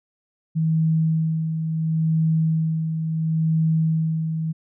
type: tone with tremolo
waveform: sine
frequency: 160.2 Hz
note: E3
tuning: 49 cents flat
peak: -16 dBFS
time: 0.55-4.53 s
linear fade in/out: 20 ms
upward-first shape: sine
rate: 0.72 Hz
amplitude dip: 50%
effects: none